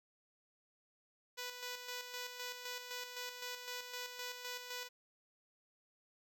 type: tone with tremolo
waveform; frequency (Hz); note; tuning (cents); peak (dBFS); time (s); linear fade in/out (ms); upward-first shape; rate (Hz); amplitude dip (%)
5% pulse; 493.9; B4; 0; -30; 1.37-4.89; 20; square; 3.9; 50
effects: none